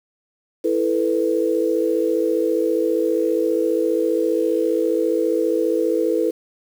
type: chord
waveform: sine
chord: E suspended fourth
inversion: none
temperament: just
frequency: 329.6 / 439.5 / 494.4 Hz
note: E4 / A4 / B4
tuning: 0 / -2 / +2 cents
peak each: -21 dBFS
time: 0.64-6.31 s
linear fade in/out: 10 ms
effects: 7-bit